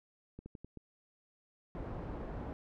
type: clicks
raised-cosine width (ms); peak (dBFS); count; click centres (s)
3; -34; 5; 0.39 / 0.46 / 0.552 / 0.646 / 0.773
type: low-pass noise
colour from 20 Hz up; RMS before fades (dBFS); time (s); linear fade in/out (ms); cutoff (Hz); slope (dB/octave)
pink; -42; 1.75-2.53; 0; 850; 12
effects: none